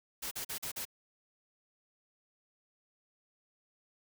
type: noise bursts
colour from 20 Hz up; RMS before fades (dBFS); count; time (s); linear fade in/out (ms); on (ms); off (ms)
white; -39; 5; 0.22-0.853; 10; 93; 42
effects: none